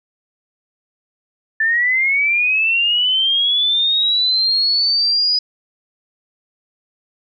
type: linear sweep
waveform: sine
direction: up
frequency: 1755 to 4965 Hz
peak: -13 dBFS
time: 1.6-5.39 s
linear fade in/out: 5 ms
effects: none